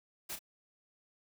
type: noise with echo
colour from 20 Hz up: white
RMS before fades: -41 dBFS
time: 0.29-0.36 s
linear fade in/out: 10 ms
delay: 32 ms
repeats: 1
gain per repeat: -8 dB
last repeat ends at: 0.392 s
effects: none